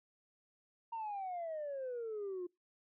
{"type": "exponential sweep", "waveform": "sine", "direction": "down", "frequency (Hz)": [932.3, 349.2], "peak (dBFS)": -37, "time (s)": [0.92, 2.47], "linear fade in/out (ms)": 10, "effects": ["noise-tail reverb RT60 0.2 s tail -25 dB re dry", "tanh soft clip ceiling -36 dBFS"]}